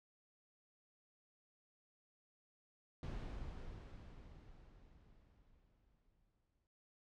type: noise with exponential decay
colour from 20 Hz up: brown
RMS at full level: -43 dBFS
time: 3.03-6.67 s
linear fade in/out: 1 ms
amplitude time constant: 790 ms
effects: low-pass 5000 Hz 12 dB/octave